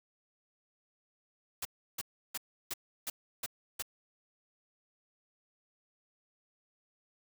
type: noise bursts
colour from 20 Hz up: white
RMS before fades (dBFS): -37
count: 7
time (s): 1.62-3.824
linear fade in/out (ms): 5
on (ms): 32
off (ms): 330
effects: none